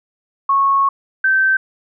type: tone pair in turn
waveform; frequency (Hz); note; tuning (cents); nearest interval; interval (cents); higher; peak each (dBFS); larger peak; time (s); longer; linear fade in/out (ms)
sine; 1100 / 1550.7; C#6 / G6; -14 / -19; tritone; 595; second; -11; neither; 0.49-0.89 / 1.24-1.57; first; 5
effects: none